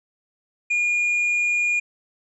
triangle tone, 2430 Hz, D#7, 42 cents flat, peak -17 dBFS, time 0.7-1.8 s, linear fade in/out 10 ms, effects resampled to 22050 Hz

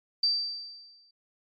sine tone with exponential decay, 4661 Hz, D8, 14 cents flat, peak -20 dBFS, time 0.23-1.11 s, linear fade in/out 5 ms, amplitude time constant 190 ms, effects MP3 48 kbps

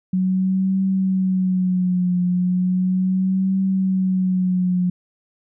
sine tone with vibrato, 185 Hz, F#3, in tune, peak -16 dBFS, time 0.13-4.9 s, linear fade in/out 5 ms, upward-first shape triangle, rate 0.36 Hz, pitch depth 62 cents each way, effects none

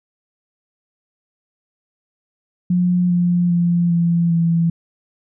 sine tone with pitch steps, 178.5 / 175.64 / 172.82 / 170.05 / 167.32 Hz, F3 / F3 / F3 / F3 / E3, +38 / +10 / -18 / -46 / +26 cents, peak -13 dBFS, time 2.7-4.7 s, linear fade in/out 5 ms, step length 400 ms, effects none

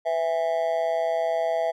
triangle tone with amplitude modulation, 659.3 Hz, E5, in tune, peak -16 dBFS, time 0.05-1.72 s, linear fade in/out 20 ms, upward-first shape sine, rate 159 Hz, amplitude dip 90%, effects none

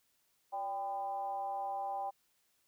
sine tone with frequency modulation, 791 Hz, G5, 15 cents sharp, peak -35 dBFS, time 0.52-2.11 s, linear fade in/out 20 ms, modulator 215 Hz, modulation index 0.61, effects white hiss -75 dBFS RMS until 2.67 s

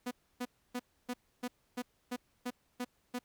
sawtooth tone bursts, 246.9 Hz, B3, in tune, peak -31 dBFS, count 10, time 0.06-3.19 s, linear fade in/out 10 ms, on 52 ms, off 290 ms, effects pink hiss -74 dBFS RMS until 3.24 s

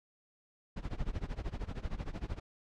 brown noise with tremolo, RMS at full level -35 dBFS, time 0.76-2.4 s, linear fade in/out 10 ms, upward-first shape sine, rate 13 Hz, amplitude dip 90%, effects low-pass 5000 Hz 12 dB/octave

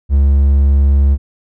triangle tone, 69.6 Hz, C#2, 8 cents sharp, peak -5 dBFS, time 0.09-1.18 s, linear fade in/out 50 ms, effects none

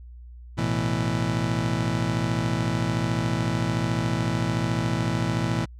30% pulse chord, A suspended second, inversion none, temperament just, 110 / 123.75 / 165 Hz, A2 / B2 / E3, 0 / +4 / +2 cents, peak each -25 dBFS, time 0.57-5.66 s, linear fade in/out 20 ms, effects added 60 Hz sine -40 dBFS peak until 5.79 s + low-pass 7000 Hz 12 dB/octave

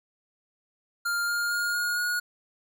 square tone with pitch steps, 1400 / 1411.4 / 1422.8 / 1434.4 / 1446 Hz, F6 / F6 / F6 / F6 / F#6, +4 / +18 / +32 / +46 / -40 cents, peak -26 dBFS, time 1.05-2.2 s, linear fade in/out 10 ms, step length 230 ms, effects none

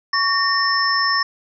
sine tone cluster, 1116 / 1829 / 5310 Hz, C#6 / A#6 / E8, +11 / -33 / +12 cents, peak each -20 dBFS, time 0.13-1.23 s, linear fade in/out 5 ms, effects none

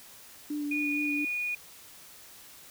sine tone with vibrato, 293.7 Hz, D4, in tune, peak -30 dBFS, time 0.5-1.25 s, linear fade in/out 5 ms, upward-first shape sine, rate 4.3 Hz, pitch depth 18 cents each way
sine tone, 2454 Hz, D#7, 25 cents flat, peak -29 dBFS, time 0.71-1.55 s, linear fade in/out 5 ms
effects white hiss -51 dBFS RMS until 2.7 s

